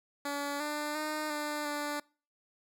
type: tone with pitch steps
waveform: 10% pulse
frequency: 285.4 / 297.9 / 305.9 / 297.9 / 293.4 Hz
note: D4 / D4 / D#4 / D4 / D4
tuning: -49 / +25 / -29 / +25 / -2 cents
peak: -25 dBFS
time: 0.25-2 s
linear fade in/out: 5 ms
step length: 350 ms
effects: noise-tail reverb RT60 0.4 s tail -26 dB re dry